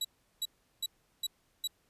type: tone bursts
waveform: sawtooth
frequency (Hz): 3909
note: B7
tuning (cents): -19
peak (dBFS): -28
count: 5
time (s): 0.01-1.675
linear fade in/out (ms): 5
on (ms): 37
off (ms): 370
effects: pink hiss -72 dBFS RMS until 1.89 s + resampled to 32000 Hz